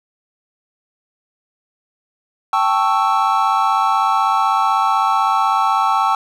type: chord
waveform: triangle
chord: A dominant seventh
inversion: third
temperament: equal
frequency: 784 / 880 / 1108.7 / 1318.5 Hz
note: G5 / A5 / C#6 / E6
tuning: 0 / 0 / 0 / 0 cents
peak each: -17 dBFS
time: 2.53-6.15 s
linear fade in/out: 2 ms
effects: none